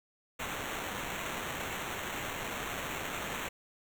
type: noise with sample-and-hold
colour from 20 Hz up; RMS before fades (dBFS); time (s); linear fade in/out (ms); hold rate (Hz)
violet; -38; 0.39-3.49; 10; 4900
effects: none